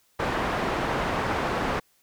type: low-pass noise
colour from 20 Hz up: white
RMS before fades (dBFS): -27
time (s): 0.19-1.8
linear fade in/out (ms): 10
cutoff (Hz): 1200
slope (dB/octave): 12
effects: white hiss -65 dBFS RMS until 2.02 s